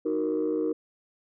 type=chord; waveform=sine; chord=D# minor; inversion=none; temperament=equal; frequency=311.1 / 370 / 466.2 Hz; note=D#4 / F#4 / A#4; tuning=0 / 0 / 0 cents; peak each=-27 / -30 / -27 dBFS; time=0.05-0.73 s; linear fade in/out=10 ms; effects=tanh soft clip ceiling -19 dBFS